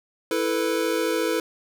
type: chord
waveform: square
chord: E suspended fourth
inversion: none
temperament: equal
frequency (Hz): 329.6 / 440 / 493.9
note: E4 / A4 / B4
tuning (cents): 0 / 0 / 0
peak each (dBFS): -27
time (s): 0.31-1.4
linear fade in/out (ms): 2
effects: none